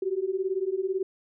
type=beating tone pair; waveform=sine; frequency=370 / 388 Hz; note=F#4 / G4; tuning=0 / -18 cents; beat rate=18 Hz; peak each=-29 / -28 dBFS; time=0.02-1.03 s; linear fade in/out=5 ms; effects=none